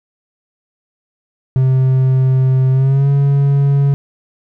triangle tone with pitch glide, 130.81 to 140.2 Hz, C3 to C#3, 0 to +20 cents, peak -7 dBFS, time 1.56-3.94 s, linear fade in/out 0 ms, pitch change +120 cents, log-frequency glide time 2.71-3.09 s, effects none

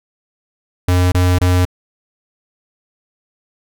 square tone bursts, 90.1 Hz, F#2, 45 cents flat, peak -11 dBFS, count 3, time 0.88-1.652 s, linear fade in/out 5 ms, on 240 ms, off 26 ms, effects none

